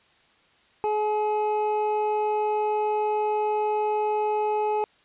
triangle tone pair together, 423.4 / 850 Hz, G#4 / G#5, +33 / +40 cents, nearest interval octave, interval 1207 cents, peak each -23 dBFS, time 0.84-4.84 s, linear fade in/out 0 ms, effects white hiss -60 dBFS RMS until 5.04 s + resampled to 8000 Hz

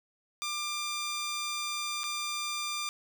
10% pulse tone with dropouts, 1193 Hz, D6, 27 cents sharp, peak -24 dBFS, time 0.42-2.89 s, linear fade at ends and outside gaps 0 ms, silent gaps 2.034-2.04 s, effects none

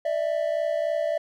triangle tone pair together, 592.6 / 656 Hz, D5 / E5, +15 / -9 cents, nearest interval major second, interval 176 cents, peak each -24 dBFS, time 0.05-1.18 s, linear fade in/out 5 ms, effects none

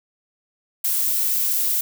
violet noise, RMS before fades -21 dBFS, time 0.84-1.81 s, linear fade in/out 5 ms, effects none

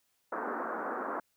white band-pass noise, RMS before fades -36 dBFS, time 0.32-1.2 s, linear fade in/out 5 ms, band 220 to 1500 Hz, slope 48 dB/octave, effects white hiss -75 dBFS RMS until 1.36 s

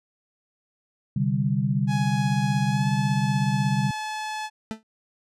sine chord, C suspended second, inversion none, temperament just, 130.81 / 147.16 / 196.22 Hz, C3 / D3 / G3, 0 / +4 / +2 cents, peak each -25 dBFS, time 1.16-3.91 s, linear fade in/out 5 ms
sawtooth tone with pitch glide, 836 to 860 Hz, G#5 to A5, +11 to -40 cents, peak -25 dBFS, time 1.87-4.5 s, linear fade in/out 50 ms, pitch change +49 cents, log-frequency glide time 2.68-2.87 s
40% pulse tone with exponential decay, 220 Hz, A3, in tune, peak -24 dBFS, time 4.71-4.83 s, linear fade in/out 0 ms, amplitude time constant 24 ms
effects low-pass 8000 Hz 12 dB/octave

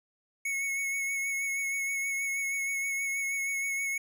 square tone with vibrato, 2201 Hz, C#7, 13 cents flat, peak -30 dBFS, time 0.45-3.98 s, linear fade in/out 5 ms, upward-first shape sine, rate 6.3 Hz, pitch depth 22 cents each way, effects none

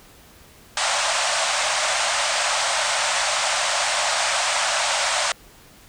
pink band-pass noise, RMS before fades -22 dBFS, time 0.77-5.32 s, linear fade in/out 2 ms, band 570 to 9100 Hz, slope 96 dB/octave, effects pink hiss -49 dBFS RMS until 5.88 s

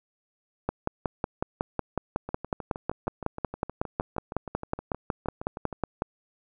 two click trains, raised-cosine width 1 ms, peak -21 / -12 dBFS, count 23 / 30, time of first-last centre 2.29-5.728 / 0.69-6.021 s, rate 6.4 / 5.44 Hz, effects none

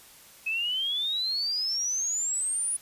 sine exponential sweep, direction up, 2560 to 9956 Hz, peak -26 dBFS, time 0.46-2.77 s, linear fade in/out 10 ms, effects white hiss -52 dBFS RMS until 2.81 s + resampled to 32000 Hz

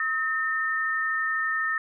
sine tone pair together, 1279.8 / 1812 Hz, D#6 / A#6, +48 / -50 cents, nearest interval tritone, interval 602 cents, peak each -29 / -25 dBFS, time 0-1.78 s, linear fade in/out 2 ms, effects none

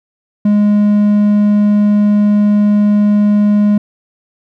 triangle tone, 207.3 Hz, G#3, 3 cents flat, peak -5 dBFS, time 0.45-3.78 s, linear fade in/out 5 ms, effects none

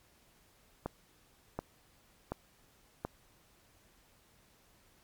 click train, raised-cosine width 1 ms, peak -21 dBFS, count 4, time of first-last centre 0.86-3.05 s, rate 1.37 Hz, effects pink hiss -66 dBFS RMS until 5.03 s + MP3 96 kbps

